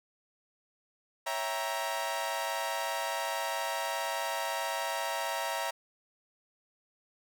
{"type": "chord", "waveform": "sawtooth", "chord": "C# diminished seventh", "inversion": "none", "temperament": "equal with one note detuned", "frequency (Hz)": [554.4, 659.3, 784, 938.3], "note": ["C#5", "E5", "G5", "Bb5"], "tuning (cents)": [0, 0, 0, 11], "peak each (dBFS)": [-36, -33, -36, -31], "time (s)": [1.26, 5.71], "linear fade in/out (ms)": 10, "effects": []}